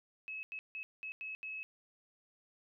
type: tone bursts at uneven times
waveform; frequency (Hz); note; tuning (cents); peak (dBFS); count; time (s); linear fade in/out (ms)
sine; 2579; E7; -39; -40; 6; 0.28-0.43 / 0.52-0.59 / 0.75-0.83 / 1.03-1.12 / 1.21-1.35 / 1.43-1.63; 0
effects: none